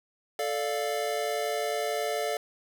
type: chord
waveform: square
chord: D minor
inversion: second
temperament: equal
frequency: 440 / 587.3 / 698.5 Hz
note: A4 / D5 / F5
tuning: 0 / 0 / 0 cents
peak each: -33 dBFS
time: 0.39-2.37 s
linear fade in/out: 2 ms
effects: none